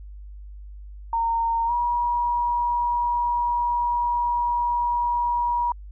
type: tone with pitch glide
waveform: sine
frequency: 921 to 959 Hz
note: A#5 to A#5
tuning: -21 to +49 cents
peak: -20 dBFS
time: 1.13-5.72 s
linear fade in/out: 2 ms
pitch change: +70 cents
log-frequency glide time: 1.66-1.72 s
effects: added 50 Hz sine -37 dBFS peak until 5.91 s